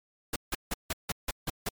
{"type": "noise bursts", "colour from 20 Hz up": "pink", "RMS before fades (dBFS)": -31, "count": 8, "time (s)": [0.33, 1.69], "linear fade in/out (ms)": 5, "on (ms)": 30, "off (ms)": 160, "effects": ["MP3 96 kbps"]}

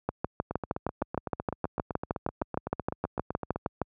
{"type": "two click trains", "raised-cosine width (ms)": 1, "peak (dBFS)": [-18, -13], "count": [25, 25], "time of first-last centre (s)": [[0.51, 3.56], [0.09, 3.817]], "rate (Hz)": [7.87, 6.44], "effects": ["high-pass 60 Hz 12 dB/octave"]}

